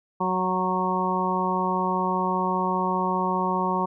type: harmonic tone with a mistuned harmonic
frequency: 185 Hz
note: F#3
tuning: in tune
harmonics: 1 / 2 / 3 / 4 / 5 / 6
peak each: -28 / -30 / -34 / -32 / -26 / -28 dBFS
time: 0.2-3.86 s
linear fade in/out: 10 ms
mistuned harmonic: 6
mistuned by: -16 cents
effects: none